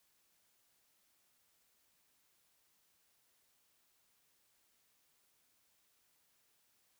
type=silence; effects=white hiss -75 dBFS RMS until 6.99 s